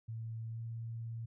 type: tone with pitch glide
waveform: sine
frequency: 113 to 114.64 Hz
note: A2 to A#2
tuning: +47 to -28 cents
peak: -39 dBFS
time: 0.08-1.26 s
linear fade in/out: 10 ms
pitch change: +25 cents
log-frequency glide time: 0.5-0.6 s
effects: none